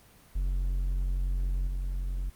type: tone with level steps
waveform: triangle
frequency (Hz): 45.38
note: F#1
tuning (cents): -33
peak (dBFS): -24 / -27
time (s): 0.35-2.3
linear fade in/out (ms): 10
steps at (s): 1.67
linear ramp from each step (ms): 2
effects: pink hiss -57 dBFS RMS until 2.35 s + Opus 24 kbps